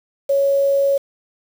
sine tone with quantisation, 555 Hz, C#5, 2 cents sharp, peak -13 dBFS, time 0.29-0.98 s, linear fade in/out 10 ms, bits 6, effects none

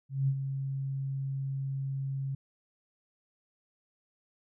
sine tone with ADSR envelope, 136 Hz, C#3, 33 cents flat, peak -23 dBFS, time 0.09-2.35 s, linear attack 190 ms, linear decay 63 ms, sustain -8 dB, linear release 5 ms, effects none

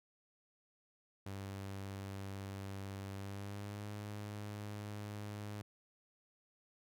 sawtooth tone with pitch glide, 98 to 103.77 Hz, G2 to G#2, 0 to -1 cents, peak -39 dBFS, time 1.26-5.62 s, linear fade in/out 5 ms, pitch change +99 cents, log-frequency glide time 3.15-3.86 s, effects none

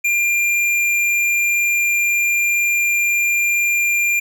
sine tone with tanh clipping, 2393 Hz, D7, 32 cents sharp, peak -16 dBFS, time 0.04-4.2 s, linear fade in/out 10 ms, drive 16 dB, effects none

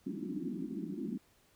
pink band-pass noise, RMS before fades -39 dBFS, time 0.06-1.18 s, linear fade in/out 10 ms, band 170 to 360 Hz, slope 96 dB/octave, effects pink hiss -68 dBFS RMS until 1.55 s

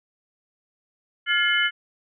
sine tone cluster, 1406 / 1710 / 2131 / 2996 Hz, F6 / A6 / C7 / F#7, +11 / -50 / +31 / +21 cents, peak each -24 dBFS, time 1.26-1.71 s, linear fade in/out 50 ms, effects none

